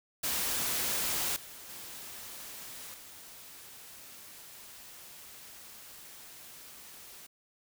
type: noise with level steps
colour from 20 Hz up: white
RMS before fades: -32 / -48 / -45 / -50 dBFS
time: 0.23-7.27 s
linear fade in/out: 10 ms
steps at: 1.36 / 1.69 / 2.94 s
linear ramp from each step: 2 ms
effects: none